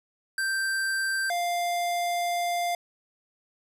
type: tone pair in turn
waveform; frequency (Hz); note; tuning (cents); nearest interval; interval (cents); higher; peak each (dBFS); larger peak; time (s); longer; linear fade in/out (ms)
square; 1568 / 698.5; G6 / F5; 0 / 0; octave + major second; 1400; first; -26; neither; 0.38-1.3 / 1.3-2.75; second; 2
effects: resampled to 32000 Hz